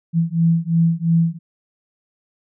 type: beating tone pair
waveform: sine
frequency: 164.81 / 167.71 Hz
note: E3 / E3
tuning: 0 / +30 cents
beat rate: 2.9 Hz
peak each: -17 dBFS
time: 0.13-1.39 s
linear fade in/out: 50 ms
effects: none